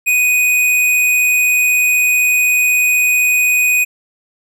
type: tone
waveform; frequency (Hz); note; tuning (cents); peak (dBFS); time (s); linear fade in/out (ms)
square; 2489; D#7; 0; -11; 0.06-3.85; 20
effects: none